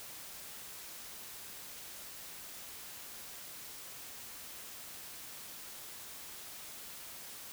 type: silence
effects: white hiss -48 dBFS RMS until 7.52 s